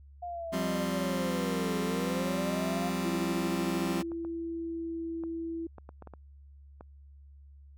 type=linear two-way sweep; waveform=sine; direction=down then up; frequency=711 to 422 to 711 Hz; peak=-35 dBFS; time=0.22-2.9 s; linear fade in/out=10 ms; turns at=1.81 s
type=chord; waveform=sawtooth; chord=F suspended second; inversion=none; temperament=just; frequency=174.61 / 196.44 / 261.9 Hz; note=F3 / G3 / C4; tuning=0 / +4 / +2 cents; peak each=-30 dBFS; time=0.52-4.03 s; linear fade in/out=20 ms
type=tone with pitch glide; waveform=sine; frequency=336.1 to 330.3 Hz; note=E4 to E4; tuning=+34 to +4 cents; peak=-33 dBFS; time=3.04-5.67 s; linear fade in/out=5 ms; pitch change=-30 cents; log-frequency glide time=3.65-5.05 s
type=clicks; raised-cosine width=1 ms; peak=-32 dBFS; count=12; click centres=3.151 / 3.554 / 3.873 / 4.118 / 4.249 / 5.237 / 5.783 / 5.891 / 6.023 / 6.073 / 6.137 / 6.809 s
effects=added 70 Hz sine -50 dBFS peak until 7.77 s